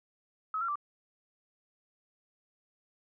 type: tone with pitch steps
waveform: sine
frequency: 1281 / 1368 / 1171 Hz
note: E6 / F6 / D6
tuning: -50 / -36 / -5 cents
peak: -30 dBFS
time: 0.54-0.756 s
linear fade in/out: 2 ms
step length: 72 ms
effects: none